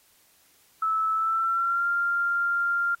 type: tone with pitch glide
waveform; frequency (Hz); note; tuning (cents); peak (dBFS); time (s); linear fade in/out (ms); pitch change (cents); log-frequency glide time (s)
sine; 1307 to 1392.7; E6 to F6; -15 to -5; -22; 0.82-2.95; 5; +110; 1.14-1.87
effects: white hiss -61 dBFS RMS until 3 s + AAC 48 kbps